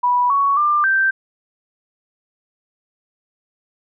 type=tone with pitch steps; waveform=sine; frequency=981 / 1117 / 1192 / 1564 Hz; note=B5 / C#6 / D6 / G6; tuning=-12 / +13 / +25 / -4 cents; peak=-13 dBFS; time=0.03-1.11 s; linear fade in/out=10 ms; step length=270 ms; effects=none